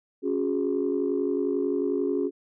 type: chord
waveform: sine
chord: C# suspended fourth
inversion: none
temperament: equal with one note detuned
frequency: 277.2 / 364.1 / 415.3 Hz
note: C#4 / F#4 / G#4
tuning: 0 / -28 / 0 cents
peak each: -27 dBFS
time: 0.22-2.31 s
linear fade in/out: 50 ms
effects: tanh soft clip ceiling -16 dBFS